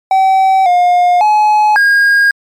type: tone with pitch steps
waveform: triangle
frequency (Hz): 766 / 712 / 848 / 1627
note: G5 / F5 / G#5 / G#6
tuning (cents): -40 / +33 / +36 / -36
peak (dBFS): -4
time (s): 0.11-2.31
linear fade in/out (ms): 2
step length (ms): 550
effects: MP3 96 kbps